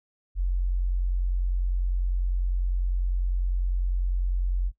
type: tone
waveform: sine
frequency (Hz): 45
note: F#1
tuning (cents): -47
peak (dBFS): -22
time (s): 0.35-4.72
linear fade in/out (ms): 50
effects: noise-tail reverb RT60 0.1 s tail -21 dB re dry